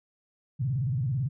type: tone with vibrato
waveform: sine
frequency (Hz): 128.7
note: C3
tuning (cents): -28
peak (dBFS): -25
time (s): 0.59-1.29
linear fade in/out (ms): 20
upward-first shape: square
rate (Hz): 18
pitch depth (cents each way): 190
effects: none